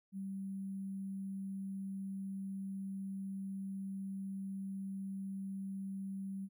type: tone with sample-and-hold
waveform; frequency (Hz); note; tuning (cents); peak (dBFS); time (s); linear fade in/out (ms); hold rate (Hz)
sine; 194; G3; -18; -39; 0.12-6.49; 50; 11025
effects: none